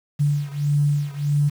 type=beating tone pair; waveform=sine; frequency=144.8 / 146.4 Hz; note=D3 / D3; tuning=-24 / -5 cents; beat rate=1.6 Hz; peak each=-20 / -22 dBFS; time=0.19-1.5 s; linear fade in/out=20 ms; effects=7-bit